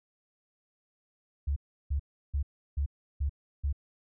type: tone bursts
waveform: sine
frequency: 70.8 Hz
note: C#2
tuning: 37 cents sharp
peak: -26 dBFS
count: 6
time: 1.47-3.728 s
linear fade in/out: 10 ms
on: 93 ms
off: 340 ms
effects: none